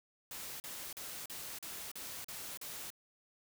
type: noise bursts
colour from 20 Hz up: white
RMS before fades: -45 dBFS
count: 8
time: 0.31-2.903 s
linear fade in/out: 2 ms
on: 290 ms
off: 39 ms
effects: none